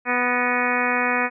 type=harmonic tone with a mistuned harmonic; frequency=246.9 Hz; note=B3; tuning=in tune; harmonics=1 / 2 / 3 / 4 / 5 / 6 / 7 / 8 / 9 / 10; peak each=-28 / -28 / -28 / -28 / -28 / -28 / -28 / -28 / -28 / -28 dBFS; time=0.05-1.3 s; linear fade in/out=50 ms; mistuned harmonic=8; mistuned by=-59 cents; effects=none